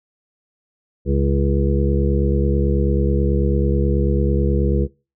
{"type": "harmonic tone with a mistuned harmonic", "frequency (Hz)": 69.2, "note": "C#2", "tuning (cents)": -2, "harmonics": [1, 2, 3, 5, 6, 7], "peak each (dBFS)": [-18, -21, -23, -25, -26, -26], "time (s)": [1.05, 4.88], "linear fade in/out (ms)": 50, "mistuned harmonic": 5, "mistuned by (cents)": -40, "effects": ["noise-tail reverb RT60 0.3 s tail -21 dB re dry"]}